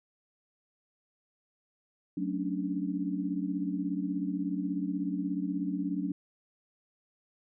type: chord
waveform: sine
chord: D major seventh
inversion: first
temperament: equal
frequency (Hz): 185 / 220 / 277.2 / 293.7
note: F#3 / A3 / C#4 / D4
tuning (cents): 0 / 0 / 0 / 0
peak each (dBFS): -34 / -40 / -35 / -34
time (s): 2.17-6.12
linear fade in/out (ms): 5
effects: none